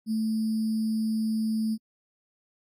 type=tone with sample-and-hold; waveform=sine; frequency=220 Hz; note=A3; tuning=in tune; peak=-24 dBFS; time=0.06-1.78 s; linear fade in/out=50 ms; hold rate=4900 Hz; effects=AAC 64 kbps